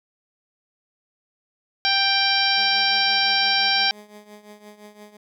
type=harmonic tone; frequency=786 Hz; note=G5; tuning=4 cents sharp; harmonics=1 / 2 / 3 / 4 / 5 / 6 / 7; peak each=-25 / -25 / -25 / -25 / -25 / -25 / -25 dBFS; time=1.85-3.91 s; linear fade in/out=0 ms
type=tone with tremolo; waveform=15% pulse; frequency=209.1 Hz; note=G#3; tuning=12 cents sharp; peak=-33 dBFS; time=2.57-5.17 s; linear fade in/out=5 ms; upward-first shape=triangle; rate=5.8 Hz; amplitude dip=80%
effects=none